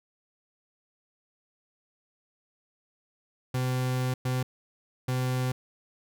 40% pulse tone bursts at uneven times, 127.6 Hz, C3, 43 cents flat, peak -25 dBFS, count 3, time 3.54-4.14 / 4.25-4.43 / 5.08-5.52 s, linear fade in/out 5 ms, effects none

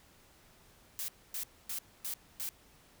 blue noise bursts, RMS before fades -38 dBFS, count 5, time 0.99-2.49 s, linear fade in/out 0 ms, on 92 ms, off 260 ms, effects pink hiss -62 dBFS RMS until 3 s

